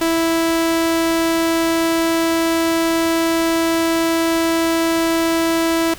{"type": "tone", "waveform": "sawtooth", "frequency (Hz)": 329.6, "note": "E4", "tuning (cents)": 0, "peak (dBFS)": -11, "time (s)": [0.01, 5.94], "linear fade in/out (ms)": 5, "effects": ["pink hiss -37 dBFS RMS until 5.98 s"]}